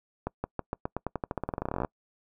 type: accelerating click train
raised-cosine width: 1 ms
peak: -16 dBFS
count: 26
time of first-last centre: 0.27-1.848 s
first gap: 170 ms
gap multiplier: 0.9
effects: noise-tail reverb RT60 0.1 s tail -26 dB re dry